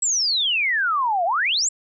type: exponential two-way sweep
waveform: sine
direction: down then up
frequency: 7902 to 659.3 to 7902 Hz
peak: -18 dBFS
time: 0.02-1.69 s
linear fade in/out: 5 ms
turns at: 1.25 s
effects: none